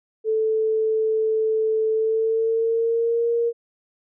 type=tone with pitch glide; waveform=sine; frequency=439 to 467.8 Hz; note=A4 to A#4; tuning=-4 to +6 cents; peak=-18 dBFS; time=0.24-3.53 s; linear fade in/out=50 ms; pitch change=+110 cents; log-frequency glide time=1.92-3.28 s; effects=none